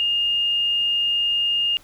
sine tone, 2830 Hz, F7, 22 cents sharp, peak -18 dBFS, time 0-1.77 s, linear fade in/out 0 ms, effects pink hiss -51 dBFS RMS until 1.83 s

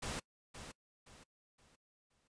pink noise with echo, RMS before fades -41 dBFS, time 0.02-0.2 s, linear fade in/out 10 ms, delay 520 ms, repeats 4, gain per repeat -9 dB, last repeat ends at 2.28 s, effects noise-tail reverb RT60 0.1 s tail -23 dB re dry + resampled to 22050 Hz

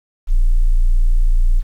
sine tone, 29.14 Hz, A#0, in tune, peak -8 dBFS, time 0.27-1.63 s, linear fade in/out 50 ms, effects tanh soft clip ceiling -4 dBFS + 8-bit

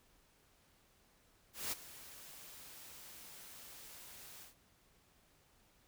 white noise with ADSR envelope, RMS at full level -38 dBFS, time 1.53-4.55 s, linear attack 190 ms, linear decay 21 ms, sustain -16 dB, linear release 130 ms, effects pink hiss -70 dBFS RMS until 5.87 s

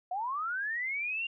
sine linear sweep, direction up, 699 to 2810 Hz, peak -31 dBFS, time 0.11-1.27 s, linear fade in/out 5 ms, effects none

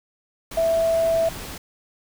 sine tone in noise, 659 Hz, E5, 1 cent flat, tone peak -17 dBFS, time 0.57-1.29 s, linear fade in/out 5 ms, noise pink, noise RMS -35 dBFS, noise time 0.51-1.58 s, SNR +15 dB, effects none

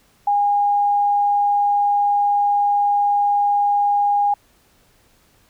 sine tone, 816 Hz, G#5, 31 cents flat, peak -14 dBFS, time 0.27-4.34 s, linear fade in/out 5 ms, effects pink hiss -57 dBFS RMS until 5.49 s

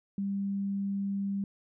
sine tone, 198.1 Hz, G3, 18 cents sharp, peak -29 dBFS, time 0.18-1.44 s, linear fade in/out 2 ms, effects none

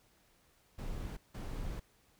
brown noise bursts at uneven times, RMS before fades -40 dBFS, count 2, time 0.78-1.17 / 1.34-1.8 s, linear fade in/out 10 ms, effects pink hiss -69 dBFS RMS until 2.19 s

